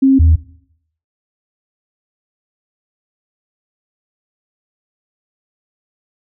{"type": "tone pair in turn", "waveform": "sine", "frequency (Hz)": [268.2, 79.74], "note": ["C4", "D#2"], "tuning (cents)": [43, 43], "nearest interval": "octave + major sixth", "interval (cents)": 2100, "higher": "first", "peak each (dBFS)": -6, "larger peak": "neither", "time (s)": [[0.02, 0.19], [0.19, 0.36]], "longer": "neither", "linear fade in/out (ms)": 10, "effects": ["noise-tail reverb RT60 0.7 s tail -18 dB re dry"]}